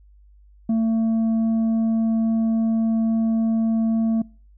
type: tone with tanh clipping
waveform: sine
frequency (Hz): 224.7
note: A3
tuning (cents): +37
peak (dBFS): -18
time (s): 0.69-4.22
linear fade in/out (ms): 5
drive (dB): 4
effects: noise-tail reverb RT60 0.4 s tail -25 dB re dry + added 50 Hz sine -48 dBFS peak until 4.57 s